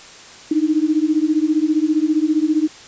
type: beating tone pair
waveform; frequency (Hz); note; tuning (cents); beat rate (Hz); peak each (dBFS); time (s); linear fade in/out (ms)
sine; 302.1 / 317.1; D4 / D#4; +49 / +33; 15; -17; 0.51-2.68; 5
effects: white hiss -40 dBFS RMS until 2.87 s + resampled to 16000 Hz